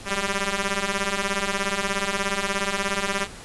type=ring-modulated tone; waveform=5% pulse; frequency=197.4 Hz; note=G3; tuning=12 cents sharp; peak=-9 dBFS; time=0.05-3.28 s; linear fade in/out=50 ms; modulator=798 Hz; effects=pink hiss -41 dBFS RMS until 3.44 s + resampled to 24000 Hz